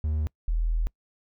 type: tone pair in turn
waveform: triangle / sine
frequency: 76.9 / 40.74 Hz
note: D#2 / E1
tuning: -20 / -20 cents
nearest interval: major seventh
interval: 1100 cents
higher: first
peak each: -22 dBFS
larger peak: neither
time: 0.04-0.27 / 0.48-0.87 s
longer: second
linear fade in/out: 0 ms
effects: noise-tail reverb RT60 0.1 s tail -25 dB re dry